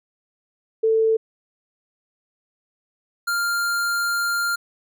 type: tone pair in turn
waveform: sine / square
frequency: 444.5 / 1397.4 Hz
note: A4 / F6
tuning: +18 / +1 cents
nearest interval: octave + minor sixth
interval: 1983 cents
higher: second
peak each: -15 / -21 dBFS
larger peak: first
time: 0.83-1.17 / 3.27-4.56 s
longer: second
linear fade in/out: 10 ms
effects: none